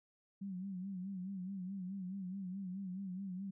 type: tone with vibrato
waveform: sine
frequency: 189.2 Hz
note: F#3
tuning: 39 cents sharp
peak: -40 dBFS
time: 0.41-3.51 s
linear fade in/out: 10 ms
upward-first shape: sine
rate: 4.7 Hz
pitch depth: 89 cents each way
effects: none